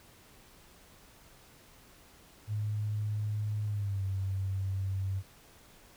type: tone with pitch glide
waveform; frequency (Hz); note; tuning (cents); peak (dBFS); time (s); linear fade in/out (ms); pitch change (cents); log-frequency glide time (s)
sine; 105.6 to 96.28; G#2 to G2; +29 to -31; -30; 2.47-5.23; 50; -160; 3.65-4.05
effects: pink hiss -58 dBFS RMS until 5.96 s